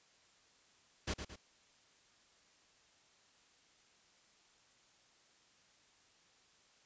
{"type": "noise with echo", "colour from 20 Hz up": "pink", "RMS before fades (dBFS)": -37, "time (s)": [1.07, 1.14], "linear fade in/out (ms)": 10, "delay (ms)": 110, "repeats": 2, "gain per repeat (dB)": -7, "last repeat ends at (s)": 1.36, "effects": ["white hiss -68 dBFS RMS until 6.85 s", "resampled to 16000 Hz"]}